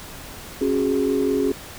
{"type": "chord", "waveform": "sine", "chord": "C# suspended fourth", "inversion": "none", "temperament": "equal with one note detuned", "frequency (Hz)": [274, 370, 415.3], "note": ["C#4", "F#4", "G#4"], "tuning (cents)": [-20, 0, 0], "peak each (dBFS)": [-21, -23, -21], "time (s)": [0.61, 1.52], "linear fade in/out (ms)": 5, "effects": ["tanh soft clip ceiling -11 dBFS", "pink hiss -38 dBFS RMS until 1.78 s"]}